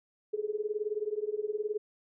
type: tone with tremolo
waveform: sine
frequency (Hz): 422.5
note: G#4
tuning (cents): +30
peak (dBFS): -26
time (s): 0.33-1.78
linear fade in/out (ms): 10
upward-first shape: triangle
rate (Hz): 19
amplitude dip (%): 100
effects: none